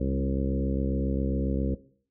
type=harmonic tone with a mistuned harmonic; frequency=67.4 Hz; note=C#2; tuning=48 cents flat; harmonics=1 / 2 / 3 / 4 / 5 / 6 / 7 / 8; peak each=-29 / -33 / -32 / -32 / -37 / -40 / -37 / -37 dBFS; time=0-1.75 s; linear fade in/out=10 ms; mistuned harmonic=3; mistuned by=-22 cents; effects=noise-tail reverb RT60 0.5 s tail -17 dB re dry